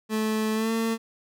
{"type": "tone with pitch glide", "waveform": "30% pulse", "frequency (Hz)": [217.5, 226.1], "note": ["A3", "A3"], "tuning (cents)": [-20, 47], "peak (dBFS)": -21, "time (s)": [0.09, 0.98], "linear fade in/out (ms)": 50, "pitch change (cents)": 67, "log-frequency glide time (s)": [0.54, 0.71], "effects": []}